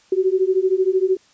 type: beating tone pair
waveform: sine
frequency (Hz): 370 / 383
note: F#4 / G4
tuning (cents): 0 / -40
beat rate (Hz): 13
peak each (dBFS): -18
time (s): 0.12-1.17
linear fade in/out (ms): 5
effects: white hiss -55 dBFS RMS until 1.33 s + resampled to 16000 Hz